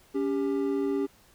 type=tone pair together; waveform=triangle; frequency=280.6 / 396.4 Hz; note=C#4 / G4; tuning=+21 / +19 cents; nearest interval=tritone; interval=598 cents; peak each=-26 dBFS; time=0.14-1.07 s; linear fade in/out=20 ms; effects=pink hiss -59 dBFS RMS until 1.34 s